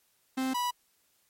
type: tone pair in turn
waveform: 45% pulse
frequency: 261.6 / 980.3 Hz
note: C4 / B5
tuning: 0 / -13 cents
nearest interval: octave + major seventh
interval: 2287 cents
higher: second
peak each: -28 dBFS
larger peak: neither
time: 0.37-0.54 / 0.54-0.71 s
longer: neither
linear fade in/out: 10 ms
effects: white hiss -70 dBFS RMS until 1.29 s + MP3 64 kbps